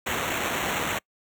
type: noise with sample-and-hold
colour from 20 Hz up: white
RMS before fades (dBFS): -28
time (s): 0.06-0.99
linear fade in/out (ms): 10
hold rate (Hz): 4900
effects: noise-tail reverb RT60 0.1 s tail -26 dB re dry + high-pass 60 Hz 12 dB/octave